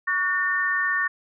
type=tone cluster; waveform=sine; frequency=1128 / 1462 / 1812 Hz; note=C#6 / F#6 / A#6; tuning=+30 / -21 / -50 cents; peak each=-28 / -29 / -22 dBFS; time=0.07-1.08 s; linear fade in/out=10 ms; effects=none